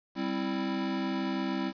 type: chord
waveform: square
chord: C major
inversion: second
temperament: equal with one note detuned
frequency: 196 / 262.5 / 329.6 Hz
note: G3 / C4 / E4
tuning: 0 / +6 / 0 cents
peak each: -35 / -34 / -35 dBFS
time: 0.15-1.73 s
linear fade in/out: 50 ms
effects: resampled to 11025 Hz + 9-bit